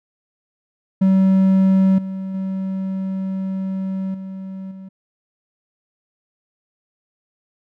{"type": "tone with level steps", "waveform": "triangle", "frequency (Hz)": 190.8, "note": "G3", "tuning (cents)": -47, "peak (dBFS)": [-9, -22, -19, -26, -31], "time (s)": [1.01, 4.89], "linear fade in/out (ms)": 10, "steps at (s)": [1.98, 2.34, 4.14, 4.71], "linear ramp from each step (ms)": 5, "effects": []}